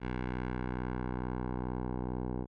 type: tone with low-pass filter sweep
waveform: 10% pulse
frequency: 62.3 Hz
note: B1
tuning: 16 cents sharp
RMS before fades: -36 dBFS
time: 0-2.47 s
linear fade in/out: 50 ms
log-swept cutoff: 2200 to 670 Hz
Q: 1.2
effects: none